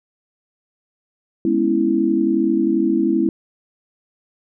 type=chord; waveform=sine; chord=C# minor seventh; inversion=second; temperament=equal; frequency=207.7 / 246.9 / 277.2 / 329.6 Hz; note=G#3 / B3 / C#4 / E4; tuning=0 / 0 / 0 / 0 cents; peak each=-22 / -22 / -22 / -17 dBFS; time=1.45-3.29 s; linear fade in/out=2 ms; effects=none